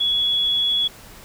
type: tone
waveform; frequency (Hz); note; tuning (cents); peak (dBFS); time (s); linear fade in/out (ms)
sine; 3373; G#7; +26; -17; 0-0.88; 10
effects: pink hiss -43 dBFS RMS until 1.24 s